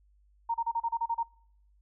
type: tone bursts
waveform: sine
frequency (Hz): 926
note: A#5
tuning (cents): -12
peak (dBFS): -26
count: 9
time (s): 0.49-1.232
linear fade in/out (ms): 10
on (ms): 54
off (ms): 32
effects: noise-tail reverb RT60 0.7 s tail -26 dB re dry + added 50 Hz sine -61 dBFS peak until 1.81 s